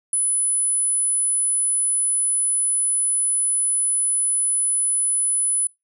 sine tone, 10000 Hz, D#9, 8 cents sharp, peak -16 dBFS, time 0.13-5.67 s, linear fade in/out 2 ms, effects noise-tail reverb RT60 0.2 s tail -21 dB re dry + tanh soft clip ceiling -14 dBFS

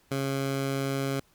15% pulse tone, 136.7 Hz, C#3, 24 cents flat, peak -21 dBFS, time 0.11-1.2 s, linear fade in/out 5 ms, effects pink hiss -64 dBFS RMS until 1.34 s

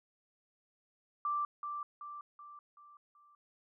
sine tone with echo, 1174.7 Hz, D6, in tune, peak -31 dBFS, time 1.25-1.45 s, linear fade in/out 2 ms, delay 380 ms, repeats 5, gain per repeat -6 dB, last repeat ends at 3.35 s, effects none

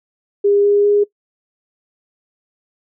sine tone with pitch steps, 405.2 / 408 / 410.9 Hz, G#4 / G#4 / G#4, -43 / -31 / -18 cents, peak -10 dBFS, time 0.44-1.04 s, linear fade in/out 10 ms, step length 200 ms, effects noise-tail reverb RT60 0.1 s tail -20 dB re dry

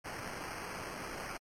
white noise with sample-and-hold, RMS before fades -42 dBFS, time 0.04-1.38 s, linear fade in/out 20 ms, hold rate 3675 Hz, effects low-pass 12000 Hz 12 dB/octave + MP3 64 kbps

